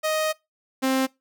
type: tone pair in turn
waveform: sawtooth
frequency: 624 / 263.7 Hz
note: D#5 / C4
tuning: +5 / +14 cents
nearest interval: octave + minor third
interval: 1491 cents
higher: first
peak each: -18 / -16 dBFS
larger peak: second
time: 0.03-0.33 / 0.82-1.07 s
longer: first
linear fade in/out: 20 ms
effects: noise-tail reverb RT60 0.2 s tail -22 dB re dry